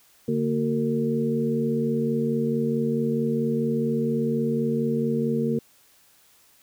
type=tone cluster; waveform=sine; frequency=144.9 / 229.3 / 371.2 / 456 Hz; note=D3 / A#3 / F#4 / A#4; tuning=-23 / -28 / +6 / -38 cents; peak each=-29 / -24 / -31 / -27 dBFS; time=0.28-5.59 s; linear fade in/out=5 ms; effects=white hiss -58 dBFS RMS until 6.62 s